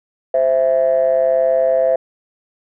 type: ring-modulated tone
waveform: triangle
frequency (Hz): 70.7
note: C#2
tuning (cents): +35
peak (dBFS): -6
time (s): 0.34-1.96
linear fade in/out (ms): 5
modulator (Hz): 591
effects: tanh soft clip ceiling -5 dBFS